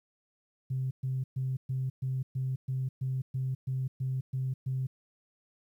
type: tone bursts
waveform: sine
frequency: 130.81 Hz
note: C3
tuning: in tune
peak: -28 dBFS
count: 13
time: 0.7-4.87 s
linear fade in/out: 10 ms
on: 210 ms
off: 120 ms
effects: tanh soft clip ceiling -24 dBFS + 11-bit